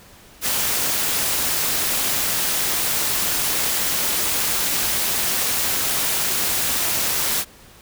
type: noise with amplitude modulation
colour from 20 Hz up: white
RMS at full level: -19 dBFS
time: 0.41-7.45 s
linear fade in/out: 50 ms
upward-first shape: sine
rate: 268 Hz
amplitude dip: 50%
effects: pink hiss -47 dBFS RMS until 7.81 s